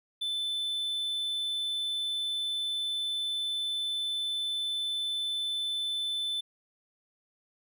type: tone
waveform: triangle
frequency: 3520 Hz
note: A7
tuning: in tune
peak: -28 dBFS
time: 0.21-6.41 s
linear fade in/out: 10 ms
effects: none